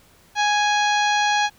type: harmonic tone with a mistuned harmonic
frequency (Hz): 830.6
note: G#5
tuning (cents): 0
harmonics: 1 / 2 / 3 / 4 / 5 / 6 / 7 / 8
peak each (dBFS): -19 / -23 / -27 / -28 / -30 / -38 / -33 / -39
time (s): 0.35-1.5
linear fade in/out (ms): 50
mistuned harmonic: 6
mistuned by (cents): -37
effects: pink hiss -54 dBFS RMS until 1.58 s